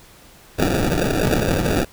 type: noise with sample-and-hold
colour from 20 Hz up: violet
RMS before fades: -19 dBFS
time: 0.58-1.85 s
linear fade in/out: 10 ms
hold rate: 1050 Hz
effects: pink hiss -47 dBFS RMS until 1.92 s